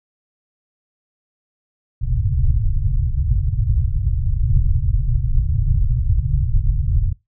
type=low-pass noise; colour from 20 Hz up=pink; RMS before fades=-17 dBFS; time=2.01-7.13 s; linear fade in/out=10 ms; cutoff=140 Hz; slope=96 dB/octave; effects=noise-tail reverb RT60 0.2 s tail -22 dB re dry